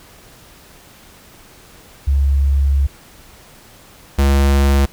sine / square tone pair in turn, 69.3 / 69.3 Hz, C#2 / C#2, 0 / 0 cents, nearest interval unison, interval 0 cents, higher neither, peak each -11 / -11 dBFS, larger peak neither, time 2.07-2.87 / 4.18-4.86 s, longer first, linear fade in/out 10 ms, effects pink hiss -44 dBFS RMS until 4.92 s

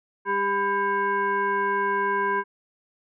sine tone with frequency modulation, 997 Hz, B5, 16 cents sharp, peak -21 dBFS, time 0.25-2.44 s, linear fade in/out 50 ms, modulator 599 Hz, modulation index 1.1, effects none

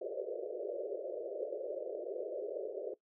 white band-pass noise, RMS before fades -40 dBFS, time 0.01-2.94 s, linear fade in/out 5 ms, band 360 to 610 Hz, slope 96 dB/octave, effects noise-tail reverb RT60 0.1 s tail -17 dB re dry

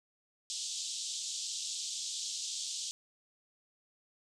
white band-pass noise, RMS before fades -39 dBFS, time 0.5-2.91 s, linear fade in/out 0 ms, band 3200 to 7900 Hz, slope 48 dB/octave, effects none

